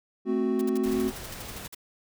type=chord; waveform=triangle; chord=F# diminished; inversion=first; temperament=equal; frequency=220 / 261.6 / 370 Hz; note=A3 / C4 / F#4; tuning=0 / 0 / 0 cents; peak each=-27 / -26 / -25 dBFS; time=0.25-1.12 s; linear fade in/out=50 ms
type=noise bursts; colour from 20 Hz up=white; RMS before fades=-41 dBFS; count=15; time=0.59-1.748 s; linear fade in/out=5 ms; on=24 ms; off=57 ms
type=noise; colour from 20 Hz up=pink; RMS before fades=-40 dBFS; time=0.85-1.68 s; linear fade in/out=10 ms
effects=none